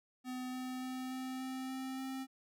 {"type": "tone with pitch steps", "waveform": "square", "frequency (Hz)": [253.5, 255.3, 257, 258.8, 260.6, 262.4, 264.3], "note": ["B3", "C4", "C4", "C4", "C4", "C4", "C4"], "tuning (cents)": [45, -42, -31, -19, -7, 5, 18], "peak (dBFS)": -40, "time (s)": [0.24, 2.27], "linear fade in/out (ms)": 50, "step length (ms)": 290, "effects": []}